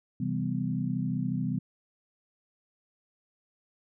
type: chord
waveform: sine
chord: C major seventh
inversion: none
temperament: equal with one note detuned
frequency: 130.81 / 164.81 / 196 / 250.4 Hz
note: C3 / E3 / G3 / B3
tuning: 0 / 0 / 0 / +24 cents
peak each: -33 dBFS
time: 0.2-1.59 s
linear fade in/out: 5 ms
effects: none